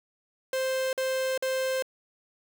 45% pulse tone bursts, 523.3 Hz, C5, in tune, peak -26 dBFS, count 3, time 0.53-1.824 s, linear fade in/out 2 ms, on 400 ms, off 47 ms, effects none

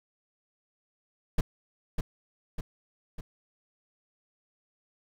brown noise with echo, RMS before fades -22 dBFS, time 1.38-1.41 s, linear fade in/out 5 ms, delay 600 ms, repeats 3, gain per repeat -5 dB, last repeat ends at 3.21 s, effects none

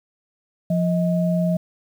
sine tone pair together, 174.25 / 630 Hz, F3 / D#5, -4 / +21 cents, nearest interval octave + minor seventh, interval 2225 cents, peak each -18 / -24 dBFS, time 0.7-1.57 s, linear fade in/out 5 ms, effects 8-bit

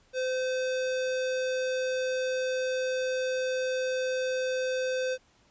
square tone, 514 Hz, C5, 31 cents flat, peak -28 dBFS, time 0.13-5.18 s, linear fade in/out 50 ms, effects pink hiss -64 dBFS RMS until 5.5 s + resampled to 16000 Hz

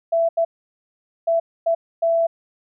sine tone bursts at uneven times, 666 Hz, E5, 18 cents sharp, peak -15 dBFS, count 5, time 0.12-0.29 / 0.37-0.45 / 1.27-1.4 / 1.66-1.75 / 2.02-2.27 s, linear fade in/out 10 ms, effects none

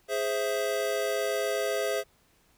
square chord, Ab augmented, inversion none, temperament equal, 415.3 / 523.3 / 659.3 Hz, Ab4 / C5 / E5, 0 / 0 / 0 cents, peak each -32 dBFS, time 0.08-2.04 s, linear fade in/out 50 ms, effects pink hiss -65 dBFS RMS until 2.57 s

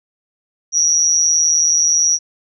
sine tone with amplitude modulation, 5750 Hz, F8, 50 cents sharp, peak -7 dBFS, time 0.72-2.19 s, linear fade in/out 50 ms, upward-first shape sine, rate 159 Hz, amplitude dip 95%, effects none

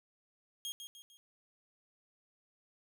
sawtooth tone with echo, 3252 Hz, G#7, 37 cents flat, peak -35 dBFS, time 0.65-0.72 s, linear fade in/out 0 ms, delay 150 ms, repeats 3, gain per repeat -7 dB, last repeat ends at 1.17 s, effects none

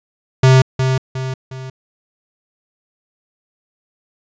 square tone with echo, 130.81 Hz, C3, in tune, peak -7 dBFS, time 0.43-0.62 s, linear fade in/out 5 ms, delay 360 ms, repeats 3, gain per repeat -7 dB, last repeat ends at 1.7 s, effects resampled to 16000 Hz

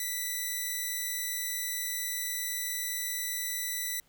5% pulse tone, 1975.5 Hz, B6, in tune, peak -21 dBFS, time 0-4 s, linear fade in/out 2 ms, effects pink hiss -66 dBFS RMS until 4.08 s

